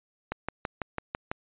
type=click train; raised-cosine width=0.5 ms; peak=-15 dBFS; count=7; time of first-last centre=0.32-1.315 s; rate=6.03 Hz; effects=resampled to 8000 Hz